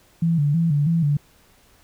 sine tone with vibrato, 155.56 Hz, D#3, in tune, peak -16 dBFS, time 0.22-1.17 s, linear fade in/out 5 ms, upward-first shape square, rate 3.1 Hz, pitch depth 120 cents each way, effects pink hiss -56 dBFS RMS until 1.83 s

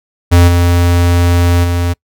square tone with level steps, 87.1 Hz, F2, 4 cents flat, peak -4 / -8 / -12 dBFS, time 0.31-1.94 s, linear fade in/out 20 ms, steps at 0.47 / 1.63 s, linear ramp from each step 20 ms, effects noise-tail reverb RT60 0.1 s tail -25 dB re dry

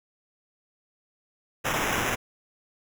blue noise with sample-and-hold, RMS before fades -27 dBFS, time 1.64-2.16 s, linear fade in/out 20 ms, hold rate 4410 Hz, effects none

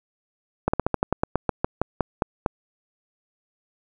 slowing click train, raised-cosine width 1 ms, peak -6 dBFS, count 15, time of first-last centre 0.68-2.462 s, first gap 55 ms, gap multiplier 1.12, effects none

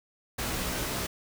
pink noise with comb filter, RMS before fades -32 dBFS, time 0.38-1.07 s, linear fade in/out 10 ms, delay 16 ms, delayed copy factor +0.5, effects none

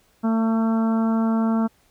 harmonic tone, 224.5 Hz, A3, 35 cents sharp, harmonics 1 / 2 / 3 / 4 / 5 / 6 / 7, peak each -18 / -33 / -31 / -33 / -36 / -35 / -46 dBFS, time 0.23-1.68 s, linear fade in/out 20 ms, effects pink hiss -61 dBFS RMS until 1.9 s

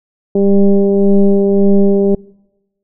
sine tone with frequency modulation, 198.1 Hz, G3, 18 cents sharp, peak -6 dBFS, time 0.35-2.15 s, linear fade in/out 5 ms, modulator 199 Hz, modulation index 1.3, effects noise-tail reverb RT60 1.0 s tail -25 dB re dry

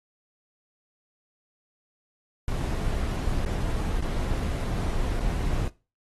brown noise with dropouts, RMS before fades -27 dBFS, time 2.48-5.68 s, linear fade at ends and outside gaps 1 ms, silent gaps 3.451-3.46 / 3.576-3.579 / 4.007-4.023 / 5.196-5.206 s, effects noise-tail reverb RT60 0.3 s tail -19 dB re dry + AAC 32 kbps

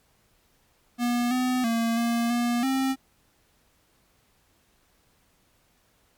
square tone with pitch steps, 241.1 / 252.8 / 229.6 / 233.9 / 239.1 / 265.8 Hz, B3 / B3 / A#3 / A#3 / A#3 / C4, -41 / +41 / -26 / +6 / +44 / +27 cents, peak -23 dBFS, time 0.98-2.96 s, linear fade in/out 50 ms, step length 330 ms, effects pink hiss -65 dBFS RMS until 6.17 s + MP3 96 kbps

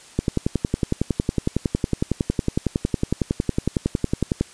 click train, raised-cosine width 3 ms, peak -6 dBFS, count 47, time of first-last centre 0.19-4.41 s, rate 10.9 Hz, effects white hiss -46 dBFS RMS until 4.53 s + resampled to 22050 Hz

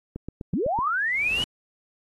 click train, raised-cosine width 3 ms, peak -20 dBFS, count 6, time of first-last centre 0.16-0.789 s, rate 7.95 Hz
sine linear sweep, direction up, 140 to 3001 Hz, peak -22 dBFS, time 0.53-1.44 s, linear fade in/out 5 ms
pink noise with exponential growth, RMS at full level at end -33 dBFS, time 0.88-1.44 s, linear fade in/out 0 ms, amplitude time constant 120 ms
effects AAC 32 kbps

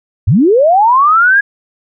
sine linear sweep, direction up, 76.1 to 1669 Hz, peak -5 dBFS, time 0.27-1.41 s, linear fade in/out 10 ms, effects none

